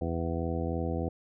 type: harmonic tone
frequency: 83.2 Hz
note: E2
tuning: 17 cents sharp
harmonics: 1 / 2 / 3 / 4 / 5 / 6 / 8 / 9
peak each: -33 / -36 / -37 / -37 / -41 / -37 / -42 / -42 dBFS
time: 0.01-1.09 s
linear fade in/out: 5 ms
effects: none